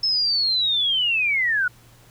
sine linear sweep, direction down, 5270 to 1424 Hz, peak -18 dBFS, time 0.03-1.68 s, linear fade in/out 5 ms, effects added 118 Hz sine -52 dBFS peak until 2.1 s + pink hiss -53 dBFS RMS until 2.1 s

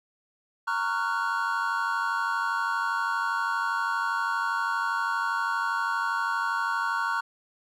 triangle chord, Gb major seventh, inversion first, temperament just, 925 / 1110 / 1387.5 / 1480 Hz, Bb5 / Db6 / F6 / Gb6, -14 / +2 / -12 / 0 cents, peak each -29 dBFS, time 0.67-7.21 s, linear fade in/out 10 ms, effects none

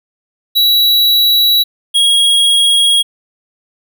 square tone pair in turn, 3912 / 3295 Hz, B7 / G#7, -17 / -14 cents, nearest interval minor third, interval 297 cents, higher first, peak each -8 dBFS, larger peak neither, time 0.55-1.64 / 1.94-3.03 s, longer neither, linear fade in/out 20 ms, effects none

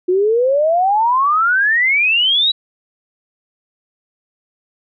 sine exponential sweep, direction up, 354 to 3951 Hz, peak -11 dBFS, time 0.08-2.52 s, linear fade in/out 10 ms, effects none

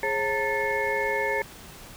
sine tone cluster, 417.7 / 540 / 905 / 1753 / 2168 Hz, G#4 / C#5 / A5 / A6 / C#7, +10 / -45 / +48 / -7 / -39 cents, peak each -30 dBFS, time 0.03-1.42 s, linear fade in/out 2 ms, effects pink hiss -45 dBFS RMS until 1.96 s

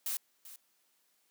blue noise with echo, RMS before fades -35 dBFS, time 0.06-0.17 s, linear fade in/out 2 ms, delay 390 ms, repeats 1, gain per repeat -15 dB, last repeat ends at 0.56 s, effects white hiss -73 dBFS RMS until 1.3 s + high-pass 200 Hz 12 dB/octave

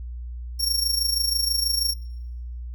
sawtooth tone with amplitude modulation, 5520 Hz, F8, 21 cents flat, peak -16 dBFS, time 0.59-1.94 s, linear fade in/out 20 ms, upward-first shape sine, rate 26.2 Hz, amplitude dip 65%, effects noise-tail reverb RT60 0.9 s tail -23 dB re dry + added 60 Hz sine -31 dBFS peak until 2.74 s

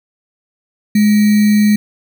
sine tone with sample-and-hold, 209.7 Hz, G#3, 17 cents sharp, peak -7 dBFS, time 0.95-1.76 s, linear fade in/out 5 ms, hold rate 2100 Hz, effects none

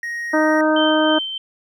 triangle tone, 1876 Hz, A#6, 11 cents sharp, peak -22 dBFS, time 0.03-0.61 s, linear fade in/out 2 ms
harmonic tone, 310 Hz, D#4, 6 cents flat, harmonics 1 / 2 / 3 / 4 / 5, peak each -17 / -18 / -23 / -25 / -23 dBFS, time 0.33-1.19 s, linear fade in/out 10 ms
sine tone with tremolo, 3107 Hz, G7, 16 cents flat, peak -20 dBFS, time 0.76-1.38 s, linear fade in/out 5 ms, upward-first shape sine, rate 3.2 Hz, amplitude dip 45%
effects none

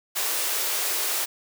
white high-pass noise, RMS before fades -26 dBFS, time 0.15-1.26 s, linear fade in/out 20 ms, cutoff 330 Hz, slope 96 dB/octave, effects none

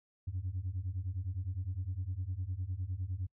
sine beating tone pair, 87.31 / 97.11 Hz, F2 / G2, 0 / -16 cents, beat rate 9.8 Hz, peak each -37 / -36 dBFS, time 0.27-3.27 s, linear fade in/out 10 ms, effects noise-tail reverb RT60 0.1 s tail -26 dB re dry + tanh soft clip ceiling -30 dBFS

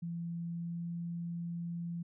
sine tone with pitch glide, 169.5 to 170.58 Hz, E3 to F3, +49 to -40 cents, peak -36 dBFS, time 0.02-2.03 s, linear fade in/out 10 ms, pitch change +11 cents, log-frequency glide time 0.47-0.89 s, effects none

